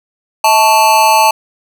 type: tone with amplitude modulation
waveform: square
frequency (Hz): 880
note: A5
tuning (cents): 0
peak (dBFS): -3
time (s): 0.44-1.31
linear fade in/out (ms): 5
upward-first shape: sine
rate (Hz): 237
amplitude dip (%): 85
effects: none